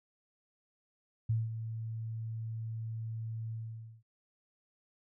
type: tone with ADSR envelope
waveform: sine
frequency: 112.5 Hz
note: A2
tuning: 39 cents sharp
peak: -26 dBFS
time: 1.29-4.03 s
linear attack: 9 ms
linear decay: 190 ms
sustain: -10 dB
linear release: 510 ms
effects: none